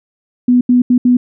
sine tone bursts at uneven times, 246.9 Hz, B3, in tune, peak -6 dBFS, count 4, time 0.48-0.61 / 0.69-0.82 / 0.9-0.98 / 1.05-1.17 s, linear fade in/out 5 ms, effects none

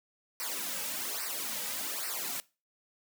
white noise with flanger, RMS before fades -36 dBFS, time 0.4-2.4 s, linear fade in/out 0 ms, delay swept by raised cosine 0.29 to 2.89 ms, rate 1.2 Hz, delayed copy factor -0.95, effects noise-tail reverb RT60 0.3 s tail -21 dB re dry + high-pass 200 Hz 12 dB/octave

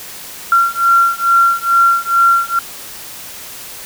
sine beating tone pair, 1371 / 1373.3 Hz, F6 / F6, -32 / -30 cents, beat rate 2.3 Hz, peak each -12 dBFS, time 0.52-2.59 s, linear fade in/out 2 ms, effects white hiss -31 dBFS RMS until 3.85 s

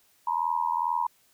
sine tone with amplitude modulation, 957 Hz, A#5, 45 cents sharp, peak -20 dBFS, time 0.27-1.07 s, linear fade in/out 5 ms, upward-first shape sine, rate 82.3 Hz, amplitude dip 95%, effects white hiss -64 dBFS RMS until 1.33 s

